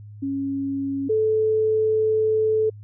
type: tone pair in turn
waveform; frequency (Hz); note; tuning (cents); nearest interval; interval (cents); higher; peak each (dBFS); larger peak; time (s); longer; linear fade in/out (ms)
sine; 275.1 / 435.8; C#4 / A4; -13 / -17; minor sixth; 796; second; -23 / -17; second; 0.22-1.09 / 1.09-2.7; second; 10
effects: added 104 Hz sine -38 dBFS peak until 2.83 s